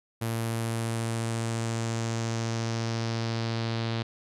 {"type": "tone with low-pass filter sweep", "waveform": "sawtooth", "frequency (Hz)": 114.3, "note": "A#2", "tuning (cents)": -34, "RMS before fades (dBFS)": -30, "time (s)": [0.21, 4.03], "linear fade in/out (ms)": 10, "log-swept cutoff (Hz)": [12000, 4000], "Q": 2.6, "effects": []}